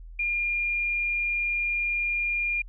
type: tone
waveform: sine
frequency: 2410 Hz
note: D7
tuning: 44 cents sharp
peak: -24 dBFS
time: 0.19-2.62 s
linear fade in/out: 5 ms
effects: added 41 Hz sine -40 dBFS peak until 2.68 s